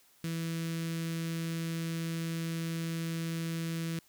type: tone with notch filter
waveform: sawtooth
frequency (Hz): 164.81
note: E3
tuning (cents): 0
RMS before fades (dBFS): -35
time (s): 0.24-3.99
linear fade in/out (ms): 2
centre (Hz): 790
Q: 0.51
effects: white hiss -64 dBFS RMS until 4.08 s